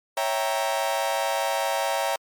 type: chord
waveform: 40% pulse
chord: C# diminished seventh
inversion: none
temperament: equal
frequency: 554.4 / 659.3 / 784 / 932.3 Hz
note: C#5 / E5 / G5 / Bb5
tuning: 0 / 0 / 0 / 0 cents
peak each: -28 dBFS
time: 0.17-2.16 s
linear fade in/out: 2 ms
effects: MP3 96 kbps